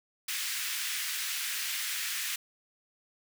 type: high-pass noise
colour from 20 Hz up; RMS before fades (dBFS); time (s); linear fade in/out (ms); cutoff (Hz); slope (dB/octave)
pink; -34; 0.28-2.36; 5; 1700; 24
effects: none